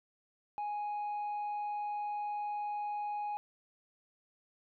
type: tone with tanh clipping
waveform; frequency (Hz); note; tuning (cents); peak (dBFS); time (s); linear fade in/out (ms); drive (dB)
sine; 830.6; G#5; 0; -35; 0.58-3.37; 0; 2
effects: none